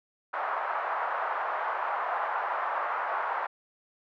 white band-pass noise, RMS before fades -31 dBFS, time 0.33-3.47 s, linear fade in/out 10 ms, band 680 to 1300 Hz, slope 24 dB/octave, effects none

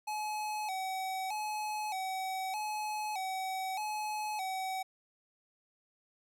square tone with vibrato, 803 Hz, G5, 41 cents sharp, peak -35 dBFS, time 0.07-4.83 s, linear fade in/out 10 ms, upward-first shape square, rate 0.81 Hz, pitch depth 100 cents each way, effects none

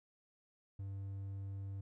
triangle tone, 98 Hz, G2, in tune, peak -39 dBFS, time 0.79-1.81 s, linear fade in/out 5 ms, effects none

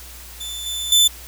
sawtooth tone with level steps, 3520 Hz, A7, in tune, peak -25 / -21 / -8 dBFS, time 0.4-1.08 s, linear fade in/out 10 ms, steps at 0.66 / 0.92 s, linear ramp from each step 2 ms, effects added 60 Hz sine -40 dBFS peak until 1.27 s + white hiss -40 dBFS RMS until 1.27 s

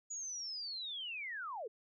sine linear sweep, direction down, 6880 to 392 Hz, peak -40 dBFS, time 0.1-1.68 s, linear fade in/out 10 ms, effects none

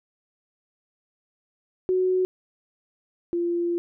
sine tone pair in turn, 370 / 344.9 Hz, F#4 / F4, 0 / -22 cents, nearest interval minor second, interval 122 cents, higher first, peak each -19 / -22 dBFS, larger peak first, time 1.89-2.25 / 3.33-3.78 s, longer second, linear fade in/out 0 ms, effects none

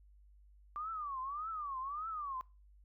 sine tone with vibrato, 1170 Hz, D6, 7 cents flat, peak -38 dBFS, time 0.76-2.41 s, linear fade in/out 0 ms, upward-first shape triangle, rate 1.7 Hz, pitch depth 240 cents each way, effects noise-tail reverb RT60 0.3 s tail -21 dB re dry + added 50 Hz sine -59 dBFS peak until 2.84 s

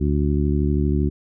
harmonic tone, 72.7 Hz, D2, 17 cents flat, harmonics 1 / 2 / 3 / 4 / 5, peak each -20 / -23 / -25 / -26 / -27 dBFS, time 0-1.1 s, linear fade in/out 20 ms, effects none

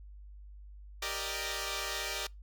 5% pulse chord, Eb major seventh, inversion first, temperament equal, 392 / 466.2 / 587.3 / 622.3 Hz, G4 / Bb4 / D5 / Eb5, 0 / 0 / 0 / 0 cents, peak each -29 dBFS, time 1.02-2.27 s, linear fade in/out 5 ms, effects noise-tail reverb RT60 0.2 s tail -25 dB re dry + added 50 Hz sine -47 dBFS peak until 2.42 s

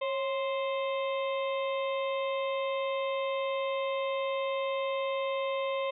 harmonic tone with a mistuned harmonic, 523.3 Hz, C5, in tune, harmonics 1 / 2 / 4 / 5 / 6 / 7, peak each -30 / -36 / -42 / -44 / -46 / -47 dBFS, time 0.01-5.91 s, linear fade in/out 10 ms, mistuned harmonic 1, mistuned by +70 cents, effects none

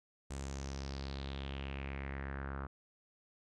sawtooth tone with low-pass filter sweep, 68.3 Hz, C#2, 25 cents flat, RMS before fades -42 dBFS, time 0.3-2.67 s, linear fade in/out 10 ms, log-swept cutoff 8100 to 1300 Hz, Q 4, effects none

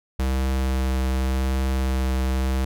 square tone with vibrato, 65.41 Hz, C2, in tune, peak -21 dBFS, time 0.19-2.65 s, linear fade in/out 5 ms, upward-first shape triangle, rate 0.88 Hz, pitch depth 12 cents each way, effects none

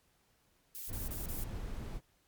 violet noise bursts, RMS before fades -43 dBFS, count 4, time 0.75-1.437 s, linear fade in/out 0 ms, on 150 ms, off 29 ms
brown noise, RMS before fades -40 dBFS, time 0.87-2.01 s, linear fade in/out 50 ms
effects pink hiss -72 dBFS RMS until 2.27 s + MP3 96 kbps

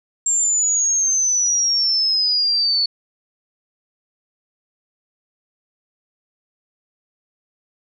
sine exponential sweep, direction down, 7440 to 4429 Hz, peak -15 dBFS, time 0.26-2.86 s, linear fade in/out 5 ms, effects none

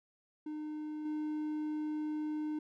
triangle tone with level steps, 304.7 Hz, D#4, 36 cents flat, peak -36 / -32 dBFS, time 0.46-2.59 s, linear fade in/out 5 ms, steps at 1.05 s, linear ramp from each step 5 ms, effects none

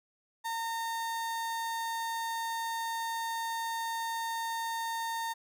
35% pulse tone, 914 Hz, A#5, 34 cents flat, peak -31 dBFS, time 0.44-5.34 s, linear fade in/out 20 ms, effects none

